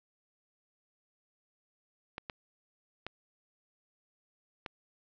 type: clicks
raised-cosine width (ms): 0.3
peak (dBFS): -22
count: 4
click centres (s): 2.181 / 2.298 / 3.066 / 4.662
effects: low-pass 5000 Hz 12 dB/octave